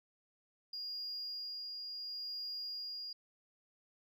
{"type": "tone with tremolo", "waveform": "sine", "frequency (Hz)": 4843, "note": "D#8", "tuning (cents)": -48, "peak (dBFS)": -38, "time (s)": [0.73, 3.13], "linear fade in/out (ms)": 5, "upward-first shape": "sine", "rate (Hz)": 0.71, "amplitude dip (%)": 30, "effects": ["tanh soft clip ceiling -36 dBFS"]}